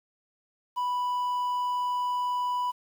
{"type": "tone with quantisation", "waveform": "triangle", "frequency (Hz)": 987.8, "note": "B5", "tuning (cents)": 0, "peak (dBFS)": -24, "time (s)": [0.76, 2.72], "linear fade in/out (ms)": 20, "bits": 9, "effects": []}